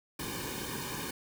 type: noise with comb filter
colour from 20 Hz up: pink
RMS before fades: -38 dBFS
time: 0.19-1.11 s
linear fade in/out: 5 ms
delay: 1.5 ms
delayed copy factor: -0.95
effects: none